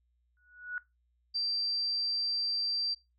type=tone with exponential growth; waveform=sine; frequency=1467 Hz; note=F#6; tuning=15 cents flat; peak=-31 dBFS; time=0.37-0.78 s; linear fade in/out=1 ms; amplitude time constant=87 ms
type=tone; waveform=sine; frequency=4699 Hz; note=D8; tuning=in tune; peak=-29 dBFS; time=1.34-2.95 s; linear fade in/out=20 ms
effects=noise-tail reverb RT60 0.2 s tail -18 dB re dry + added 60 Hz sine -70 dBFS peak until 3.18 s